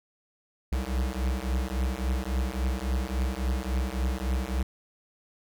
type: beating tone pair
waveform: square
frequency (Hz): 62.2 / 65.8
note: B1 / C2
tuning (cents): +13 / +10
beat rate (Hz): 3.6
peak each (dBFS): -30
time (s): 0.72-4.63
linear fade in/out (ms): 5
effects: none